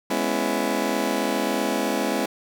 20% pulse chord, C# minor seventh, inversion second, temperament just, 207.9 / 249.5 / 277.2 / 332.6 Hz, G#3 / B3 / C#4 / E4, +2 / +18 / 0 / +16 cents, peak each -23 dBFS, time 0.1-2.26 s, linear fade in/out 5 ms, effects none

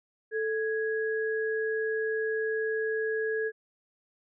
sine tone pair together, 440 / 1661.2 Hz, A4 / G#6, 0 / 0 cents, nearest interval octave + major seventh, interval 2300 cents, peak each -28 / -33 dBFS, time 0.31-3.52 s, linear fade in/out 50 ms, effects none

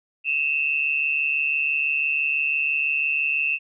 sine tone pair together, 2569 / 2715 Hz, E7 / F7, -45 / -50 cents, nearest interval minor second, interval 95 cents, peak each -23 dBFS, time 0.24-3.59 s, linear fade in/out 50 ms, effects none

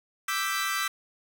sawtooth chord, E minor seventh, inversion third, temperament equal, 1174.7 / 1318.5 / 1568 / 1975.5 Hz, D6 / E6 / G6 / B6, 0 / 0 / 0 / 0 cents, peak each -29 dBFS, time 0.28-0.88 s, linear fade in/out 5 ms, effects none

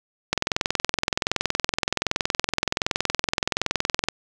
click train, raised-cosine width 0.2 ms, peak -3 dBFS, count 81, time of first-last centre 0.33-4.086 s, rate 21.3 Hz, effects none

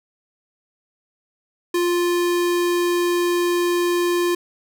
square tone, 350 Hz, F4, 4 cents sharp, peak -18 dBFS, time 1.74-4.35 s, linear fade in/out 5 ms, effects none

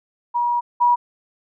sine tone pair in turn, 959 / 965.7 Hz, A#5 / B5, +49 / -39 cents, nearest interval unison, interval 12 cents, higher second, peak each -17 / -12 dBFS, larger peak second, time 0.34-0.61 / 0.8-0.96 s, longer first, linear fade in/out 20 ms, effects none

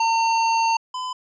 square tone pair in turn, 909 / 1011.8 Hz, A#5 / B5, -44 / +42 cents, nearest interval major second, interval 186 cents, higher second, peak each -18 / -27 dBFS, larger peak first, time 0-0.77 / 0.94-1.13 s, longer first, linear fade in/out 5 ms, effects resampled to 16000 Hz

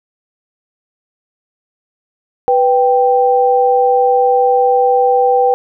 sine tone pair together, 493.9 / 784 Hz, B4 / G5, 0 / 0 cents, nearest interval minor sixth, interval 800 cents, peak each -11 dBFS, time 2.48-5.54 s, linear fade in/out 0 ms, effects none

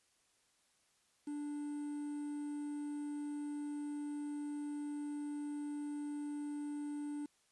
triangle tone with quantisation, 292.8 Hz, D4, 5 cents flat, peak -37 dBFS, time 1.27-7.26 s, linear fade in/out 5 ms, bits 10, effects white hiss -74 dBFS RMS until 7.51 s + resampled to 24000 Hz

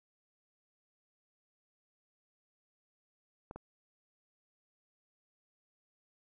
clicks, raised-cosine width 1 ms, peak -30 dBFS, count 2, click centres 3.511 / 3.56 s, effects none

